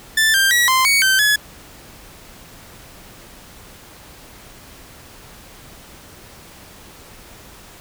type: tone with pitch steps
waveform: sawtooth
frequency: 1764 / 1583 / 1926 / 1041 / 2237 / 1547 / 1698 Hz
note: A6 / G6 / B6 / C6 / C#7 / G6 / G#6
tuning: +4 / +17 / -44 / -9 / +15 / -23 / +38 cents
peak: -9 dBFS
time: 0.17-1.36 s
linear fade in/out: 5 ms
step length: 170 ms
effects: pink hiss -42 dBFS RMS until 7.8 s